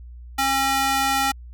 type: tone with high-pass filter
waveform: square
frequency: 270.5 Hz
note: C#4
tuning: 42 cents flat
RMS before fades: -21 dBFS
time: 0.38-1.32 s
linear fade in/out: 10 ms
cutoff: 830 Hz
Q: 1
effects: added 60 Hz sine -37 dBFS peak until 1.53 s